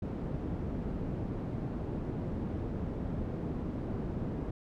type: low-pass noise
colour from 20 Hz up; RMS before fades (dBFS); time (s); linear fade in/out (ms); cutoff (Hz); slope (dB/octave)
white; -36; 0.02-4.51; 5; 260; 12
effects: none